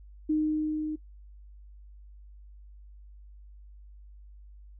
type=tone with level ramp; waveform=sine; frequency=307.8 Hz; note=D#4; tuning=19 cents flat; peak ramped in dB=-22 to -30 dBFS; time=0.29-0.96 s; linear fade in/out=10 ms; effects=noise-tail reverb RT60 0.1 s tail -21 dB re dry + added 50 Hz sine -47 dBFS peak until 4.79 s